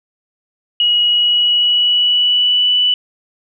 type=tone with pitch glide; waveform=sine; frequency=2905 to 2971 Hz; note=F#7 to F#7; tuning=-32 to +6 cents; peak=-10 dBFS; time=0.8-2.94 s; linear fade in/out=2 ms; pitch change=+38 cents; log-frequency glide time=1.04-2.74 s; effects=none